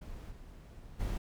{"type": "noise with level steps", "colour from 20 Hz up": "brown", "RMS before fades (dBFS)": [-45, -50, -35], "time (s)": [0.01, 1.18], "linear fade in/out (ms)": 10, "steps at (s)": [0.3, 0.99], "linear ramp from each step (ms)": 20, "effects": []}